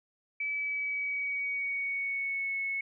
sine tone with pitch glide, 2299 to 2199 Hz, D7 to C#7, -37 to -14 cents, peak -30 dBFS, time 0.4-2.81 s, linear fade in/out 5 ms, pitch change -77 cents, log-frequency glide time 0.51-2.56 s, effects none

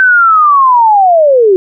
sine linear sweep, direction down, 1548 to 360.4 Hz, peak -3 dBFS, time 0-1.56 s, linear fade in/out 0 ms, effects none

